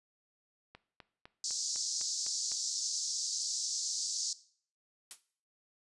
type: click train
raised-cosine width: 0.3 ms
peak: -33 dBFS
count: 8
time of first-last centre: 0.75-2.518 s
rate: 3.96 Hz
type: band-pass noise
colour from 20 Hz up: white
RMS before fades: -36 dBFS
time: 1.44-4.33 s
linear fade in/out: 2 ms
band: 4500 to 7200 Hz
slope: 48 dB/octave
type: noise with exponential decay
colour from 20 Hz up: blue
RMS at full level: -38 dBFS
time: 5.11-5.22 s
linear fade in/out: 0 ms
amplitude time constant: 22 ms
effects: noise-tail reverb RT60 0.5 s tail -17 dB re dry + resampled to 24000 Hz